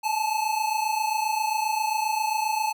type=tone pair together; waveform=square; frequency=852.5 / 880 Hz; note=G#5 / A5; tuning=+45 / 0 cents; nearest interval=minor second; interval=55 cents; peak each=-27 dBFS; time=0.03-2.73 s; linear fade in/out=20 ms; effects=none